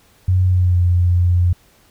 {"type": "tone with pitch glide", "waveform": "sine", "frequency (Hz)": [92.1, 88.45], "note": ["F#2", "F2"], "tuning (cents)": [-7, 23], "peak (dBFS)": -11, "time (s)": [0.28, 1.53], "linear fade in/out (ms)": 5, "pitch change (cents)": -70, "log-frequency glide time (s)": [0.46, 0.8], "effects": ["pink hiss -53 dBFS RMS until 1.9 s"]}